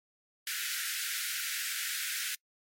pink high-pass noise, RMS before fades -35 dBFS, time 0.47-2.35 s, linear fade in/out 2 ms, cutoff 1400 Hz, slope 96 dB/octave, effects noise-tail reverb RT60 0.1 s tail -26 dB re dry + MP3 64 kbps

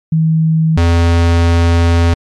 sine / square tone pair in turn, 160 / 84.76 Hz, D#3 / E2, +49 / +49 cents, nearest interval major seventh, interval 1100 cents, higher first, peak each -8 dBFS, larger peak neither, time 0.12-0.77 / 0.77-2.14 s, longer second, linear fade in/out 5 ms, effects low-pass 6000 Hz 12 dB/octave + MP3 96 kbps

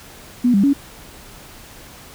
sine tone with pitch steps, 244.9 / 198.6 / 280.3 Hz, B3 / G3 / C#4, -14 / +23 / +19 cents, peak -11 dBFS, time 0.44-0.734 s, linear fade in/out 10 ms, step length 98 ms, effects pink hiss -41 dBFS RMS until 2.14 s

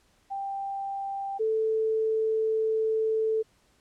sine tone pair in turn, 788 / 440.5 Hz, G5 / A4, +9 / +2 cents, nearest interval minor seventh, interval 1007 cents, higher first, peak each -30 / -23 dBFS, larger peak second, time 0.3-1.39 / 1.39-3.43 s, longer second, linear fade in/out 20 ms, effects pink hiss -65 dBFS RMS until 3.8 s + low-pass 10000 Hz 12 dB/octave

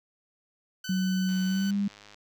15% pulse tone, 1507 Hz, F#6, 31 cents sharp, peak -30 dBFS, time 0.84-1.71 s, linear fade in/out 5 ms
sine tone with pitch glide, 186.3 to 200.8 Hz, F#3 to G3, +12 to +42 cents, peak -24 dBFS, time 0.89-1.88 s, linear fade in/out 5 ms, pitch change +130 cents, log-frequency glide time 1.46-1.74 s
click train, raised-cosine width 0.2 ms, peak -32 dBFS, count 89, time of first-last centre 1.29-2.144 s, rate 103 Hz
effects none

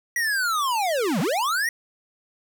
square linear two-way sweep, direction down then up, 1943 to 146.83 to 1943 Hz, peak -22 dBFS, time 0.16-1.69 s, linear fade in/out 2 ms, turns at 1.2 s, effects 8-bit

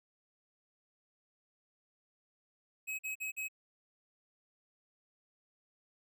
square tone bursts, 2553 Hz, D#7, 44 cents sharp, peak -37 dBFS, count 4, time 2.87-3.485 s, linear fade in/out 20 ms, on 120 ms, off 45 ms, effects none

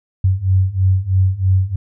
sine beating tone pair, 92.7 / 95.8 Hz, F#2 / G2, +4 / -39 cents, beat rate 3.1 Hz, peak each -16 / -14 dBFS, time 0.24-1.76 s, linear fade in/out 5 ms, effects none

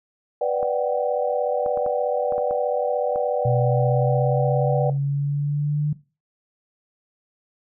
sine chord, G major seventh, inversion first, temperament equal with one note detuned, 493.9 / 587.3 / 740 / 776.8 Hz, B4 / D5 / F#5 / G5, 0 / 0 / 0 / -16 cents, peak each -23 / -23 / -28 / -29 dBFS, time 0.41-4.9 s, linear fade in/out 5 ms
clicks, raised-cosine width 1 ms, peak -21 dBFS, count 8, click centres 0.629 / 1.662 / 1.774 / 1.863 / 2.323 / 2.381 / 2.51 / 3.159 s
sine linear sweep, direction up, 123.47 to 149.7 Hz, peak -19 dBFS, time 3.45-5.93 s, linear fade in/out 5 ms
effects noise-tail reverb RT60 0.3 s tail -17 dB re dry

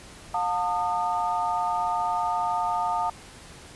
sine tone cluster, 714 / 898 / 1227 Hz, F5 / A5 / D#6, +38 / +35 / -25 cents, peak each -28 / -26 / -30 dBFS, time 0.34-3.1 s, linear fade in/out 5 ms, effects pink hiss -46 dBFS RMS until 3.75 s + resampled to 24000 Hz

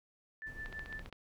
sine tone with tremolo, 1760 Hz, A6, in tune, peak -40 dBFS, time 0.42-1.02 s, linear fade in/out 0 ms, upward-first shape sine, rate 6.2 Hz, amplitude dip 80%
brown noise, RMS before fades -49 dBFS, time 0.46-1.1 s, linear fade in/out 10 ms
click train, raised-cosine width 0.3 ms, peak -31 dBFS, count 8, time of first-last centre 0.66-1.127 s, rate 15 Hz
effects none

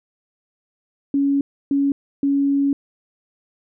sine tone bursts at uneven times, 279.5 Hz, C#4, 14 cents sharp, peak -15 dBFS, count 3, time 1.14-1.41 / 1.71-1.92 / 2.23-2.73 s, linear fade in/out 2 ms, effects none

